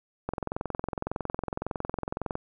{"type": "click train", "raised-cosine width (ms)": 1, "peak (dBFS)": -16, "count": 46, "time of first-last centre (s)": [0.29, 2.354], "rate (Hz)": 21.8, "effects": []}